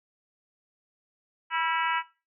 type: harmonic tone with a mistuned harmonic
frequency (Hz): 324.8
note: E4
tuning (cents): -26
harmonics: 3 / 4 / 5 / 6 / 7 / 8 / 9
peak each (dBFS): -29 / -31 / -33 / -35 / -36 / -37 / -38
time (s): 1.5-2.03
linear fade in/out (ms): 50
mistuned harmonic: 4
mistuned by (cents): +51
effects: noise-tail reverb RT60 0.3 s tail -18 dB re dry